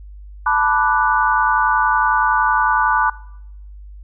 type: chord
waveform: sine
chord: B minor seventh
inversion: third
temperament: equal with one note detuned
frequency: 877 / 987.8 / 1174.7 / 1480 Hz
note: A5 / B5 / D6 / F#6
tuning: -6 / 0 / 0 / 0 cents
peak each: -19 dBFS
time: 0.46-3.1 s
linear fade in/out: 5 ms
effects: noise-tail reverb RT60 0.8 s tail -21 dB re dry + added 50 Hz sine -34 dBFS peak until 4.03 s